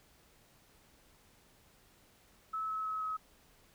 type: tone with pitch steps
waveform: sine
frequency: 1300 / 1292.5 / 1285.1 / 1277.7 Hz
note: E6 / E6 / E6 / D#6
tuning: -24 / -34 / -44 / +46 cents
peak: -34 dBFS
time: 2.53-3.17 s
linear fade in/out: 10 ms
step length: 160 ms
effects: pink hiss -65 dBFS RMS until 3.74 s